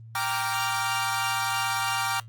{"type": "chord", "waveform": "sawtooth", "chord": "G minor seventh", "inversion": "none", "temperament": "equal with one note detuned", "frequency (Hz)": [784, 932.3, 1167.2, 1396.9], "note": ["G5", "Bb5", "D6", "F6"], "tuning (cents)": [0, 0, -11, 0], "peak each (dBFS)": -27, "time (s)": [0.15, 2.2], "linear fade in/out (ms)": 2, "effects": ["added 113 Hz sine -42 dBFS peak until 2.28 s", "Opus 24 kbps"]}